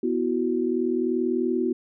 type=chord; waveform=sine; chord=B suspended fourth; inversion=none; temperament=equal; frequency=246.9 / 329.6 / 370 Hz; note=B3 / E4 / F#4; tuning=0 / 0 / 0 cents; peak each=-26 / -27 / -25 dBFS; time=0.03-1.73 s; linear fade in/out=5 ms; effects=none